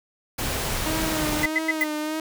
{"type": "noise", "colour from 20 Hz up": "pink", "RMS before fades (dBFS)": -27, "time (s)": [0.38, 1.46], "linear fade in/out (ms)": 10}
{"type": "tone with vibrato", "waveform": "sawtooth", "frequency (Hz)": 311.1, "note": "D#4", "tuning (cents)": 0, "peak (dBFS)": -22, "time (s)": [0.86, 2.2], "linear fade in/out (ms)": 2, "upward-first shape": "sine", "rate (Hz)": 1.6, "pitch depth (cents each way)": 47}
{"type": "tone bursts", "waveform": "sine", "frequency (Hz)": 2016, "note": "B6", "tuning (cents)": 35, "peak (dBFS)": -18, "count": 4, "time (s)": [1.43, 1.839], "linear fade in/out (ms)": 5, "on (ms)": 31, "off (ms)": 95}
{"type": "noise with exponential decay", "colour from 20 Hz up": "violet", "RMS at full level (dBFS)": -28, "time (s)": [1.81, 1.9], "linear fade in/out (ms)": 0, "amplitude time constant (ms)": 18}
{"effects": []}